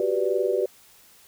sine chord, G major seventh, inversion third, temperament equal, 370 / 392 / 493.9 / 587.3 Hz, F#4 / G4 / B4 / D5, 0 / 0 / 0 / 0 cents, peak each -27 / -25 / -26 / -28 dBFS, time 0-0.66 s, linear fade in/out 2 ms, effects white hiss -54 dBFS RMS until 1.27 s

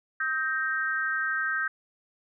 sine tone with amplitude modulation, 1568 Hz, G6, in tune, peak -21 dBFS, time 0.2-1.68 s, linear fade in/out 5 ms, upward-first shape sine, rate 288 Hz, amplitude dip 100%, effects none

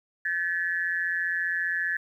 sine tone with amplitude modulation, 1725 Hz, A6, 35 cents flat, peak -21 dBFS, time 0.25-1.97 s, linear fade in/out 5 ms, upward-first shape sine, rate 175 Hz, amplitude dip 90%, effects 10-bit

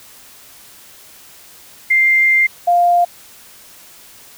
sine tone pair in turn, 2098 / 700.1 Hz, C7 / F5, +4 / +4 cents, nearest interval octave + perfect fifth, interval 1900 cents, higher first, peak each -9 dBFS, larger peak neither, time 1.9-2.47 / 2.67-3.05 s, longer first, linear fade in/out 10 ms, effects white hiss -42 dBFS RMS until 4.37 s

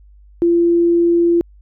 sine tone, 341.9 Hz, F4, 37 cents flat, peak -10 dBFS, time 0.42-1.41 s, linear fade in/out 0 ms, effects added 50 Hz sine -42 dBFS peak until 1.61 s

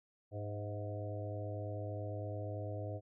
harmonic tone with a mistuned harmonic, 103.1 Hz, G#2, 12 cents flat, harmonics 1 / 3 / 4 / 5 / 6 / 7, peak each -40 / -49 / -51 / -47 / -47 / -53 dBFS, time 0.31-3.01 s, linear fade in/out 50 ms, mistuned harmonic 6, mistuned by +39 cents, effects none

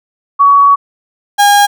sine / 35% pulse tone pair in turn, 1127 / 814.5 Hz, C#6 / G#5, +28 / -34 cents, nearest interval tritone, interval 562 cents, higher first, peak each -3 dBFS, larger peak neither, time 0.39-0.76 / 1.38-1.67 s, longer first, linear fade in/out 20 ms, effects none

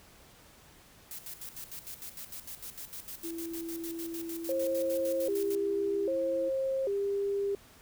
blue noise with tremolo, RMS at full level -42 dBFS, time 1.11-5.55 s, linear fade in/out 0 ms, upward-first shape square, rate 6.6 Hz, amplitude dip 75%
sine tone, 332.7 Hz, E4, 16 cents sharp, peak -36 dBFS, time 3.23-6.5 s, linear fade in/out 20 ms
sine tone with vibrato, 461.8 Hz, A#4, 16 cents flat, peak -28 dBFS, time 4.49-7.55 s, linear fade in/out 2 ms, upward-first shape square, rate 0.63 Hz, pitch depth 250 cents each way
effects pink hiss -57 dBFS RMS until 7.81 s

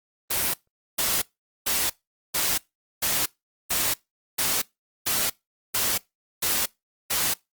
white noise bursts, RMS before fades -24 dBFS, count 11, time 0.3-7.34 s, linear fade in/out 10 ms, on 240 ms, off 440 ms, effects noise-tail reverb RT60 0.2 s tail -23 dB re dry + Opus 24 kbps

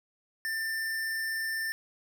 square tone, 1788 Hz, A6, 27 cents sharp, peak -31 dBFS, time 0.45-1.72 s, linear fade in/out 0 ms, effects none

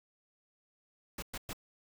pink noise bursts, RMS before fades -40 dBFS, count 3, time 1.18-1.532 s, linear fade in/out 5 ms, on 44 ms, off 110 ms, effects none

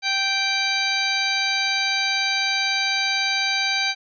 harmonic tone with a mistuned harmonic, 782 Hz, G5, 4 cents flat, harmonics 1 / 2 / 3 / 4 / 5 / 6 / 8, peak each -29 / -28 / -24 / -34 / -26 / -27 / -34 dBFS, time 0.02-3.95 s, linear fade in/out 50 ms, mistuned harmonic 8, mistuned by -18 cents, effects none

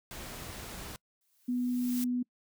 pink noise, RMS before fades -43 dBFS, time 0.11-0.96 s, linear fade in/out 0 ms
blue noise with exponential growth, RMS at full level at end -37 dBFS, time 1.21-2.04 s, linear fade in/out 1 ms, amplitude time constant 180 ms
sine tone, 246.9 Hz, B3, in tune, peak -28 dBFS, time 1.48-2.23 s, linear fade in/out 10 ms
effects noise-tail reverb RT60 0.1 s tail -25 dB re dry

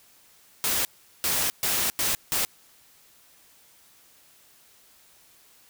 white noise bursts at uneven times, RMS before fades -25 dBFS, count 5, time 0.64-0.85 / 1.24-1.5 / 1.63-1.9 / 1.99-2.15 / 2.32-2.45 s, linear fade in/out 0 ms, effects white hiss -57 dBFS RMS until 5.69 s

